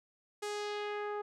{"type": "tone with low-pass filter sweep", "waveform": "sawtooth", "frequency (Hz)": 415.3, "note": "G#4", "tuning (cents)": 0, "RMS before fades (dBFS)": -38, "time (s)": [0.42, 1.22], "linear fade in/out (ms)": 10, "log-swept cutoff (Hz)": [9400, 1100], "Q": 1.3, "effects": []}